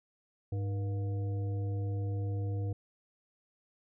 harmonic tone with a mistuned harmonic, 101.5 Hz, G#2, 39 cents flat, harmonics 1 / 3 / 5 / 7, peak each -31 / -45 / -45 / -53 dBFS, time 0.52-2.73 s, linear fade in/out 5 ms, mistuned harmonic 5, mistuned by -98 cents, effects none

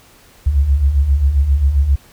sine beating tone pair, 64.3 / 71.8 Hz, C2 / D2, -30 / -39 cents, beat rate 7.5 Hz, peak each -18 / -11 dBFS, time 0.46-1.96 s, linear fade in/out 10 ms, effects pink hiss -47 dBFS RMS until 2.12 s

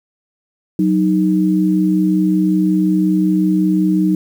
sine tone pair together, 185.68 / 311.1 Hz, F#3 / D#4, +6 / 0 cents, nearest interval major sixth, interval 894 cents, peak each -14 dBFS, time 0.79-4.15 s, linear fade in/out 2 ms, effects 7-bit

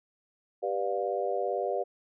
sine chord, G dominant seventh, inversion none, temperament just, 392 / 490 / 588 / 705.6 Hz, G4 / B4 / D5 / F5, 0 / -14 / +2 / +18 cents, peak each -33 dBFS, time 0.62-1.84 s, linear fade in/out 20 ms, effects none

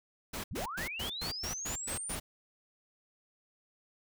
pink noise bursts, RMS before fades -39 dBFS, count 9, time 0.33-2.2 s, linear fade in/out 10 ms, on 110 ms, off 110 ms
sine linear sweep, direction up, 43.47 to 9570 Hz, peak -37 dBFS, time 0.51-2.15 s, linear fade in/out 0 ms
effects none

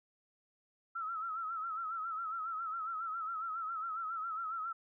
sine tone with vibrato, 1316 Hz, E6, 3 cents flat, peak -36 dBFS, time 0.95-4.73 s, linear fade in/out 10 ms, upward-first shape sine, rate 7.3 Hz, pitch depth 78 cents each way, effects none

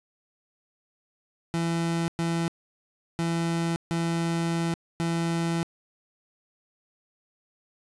30% pulse tone bursts at uneven times, 167.3 Hz, E3, 26 cents sharp, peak -22 dBFS, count 5, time 1.54-2.08 / 2.19-2.48 / 3.19-3.76 / 3.91-4.74 / 5-5.63 s, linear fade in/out 0 ms, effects resampled to 24000 Hz + 9-bit

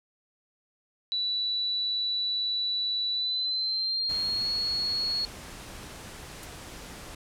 sine tone with pitch glide, 3951 to 4334 Hz, B7 to C#8, 0 to -40 cents, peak -26 dBFS, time 1.12-5.25 s, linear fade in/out 0 ms, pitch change +160 cents, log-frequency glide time 3.12-4.48 s
pink noise, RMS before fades -43 dBFS, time 4.09-7.15 s, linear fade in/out 5 ms
blue noise with exponential decay, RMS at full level -37 dBFS, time 6.43-6.51 s, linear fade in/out 0 ms, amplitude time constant 17 ms
effects low-pass 11000 Hz 12 dB/octave

